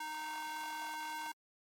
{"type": "tone with high-pass filter", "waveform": "square", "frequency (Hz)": 309.2, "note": "D#4", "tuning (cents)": -11, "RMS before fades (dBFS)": -42, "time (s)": [0, 1.32], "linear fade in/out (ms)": 5, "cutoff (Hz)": 1000, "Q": 2.1, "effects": ["AAC 64 kbps"]}